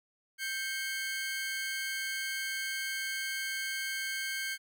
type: tone pair together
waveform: sawtooth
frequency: 1568 / 2178 Hz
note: G6 / C#7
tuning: 0 / -31 cents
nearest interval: tritone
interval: 569 cents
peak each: -32 / -34 dBFS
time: 0.38-4.58 s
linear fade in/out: 50 ms
effects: none